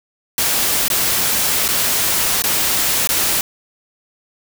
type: noise with dropouts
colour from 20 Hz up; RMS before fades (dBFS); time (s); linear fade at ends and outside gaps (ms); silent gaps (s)
white; -17; 0.38-3.41; 1; 0.882-0.901 / 1.68-1.687 / 2.421-2.439 / 3.073-3.09
effects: none